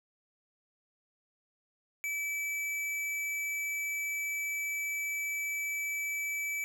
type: tone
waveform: square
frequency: 2305 Hz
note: D7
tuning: 33 cents flat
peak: -33 dBFS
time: 2.04-6.64 s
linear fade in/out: 0 ms
effects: none